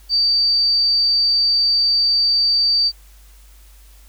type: tone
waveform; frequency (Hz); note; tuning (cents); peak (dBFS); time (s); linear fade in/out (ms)
sine; 4628; D8; -26; -13; 0.09-2.92; 50
effects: added 50 Hz sine -43 dBFS peak until 4.08 s + white hiss -52 dBFS RMS until 4.08 s